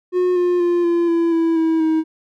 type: tone with pitch steps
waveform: triangle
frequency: 361.8 / 355.2 / 348.7 / 342.3 / 336 / 329.9 / 323.8 / 317.9 Hz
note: F#4 / F4 / F4 / F4 / E4 / E4 / E4 / D#4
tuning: -39 / +29 / -3 / -35 / +33 / +1 / -31 / +37 cents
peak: -12 dBFS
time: 0.12-2.04 s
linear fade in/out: 50 ms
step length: 240 ms
effects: none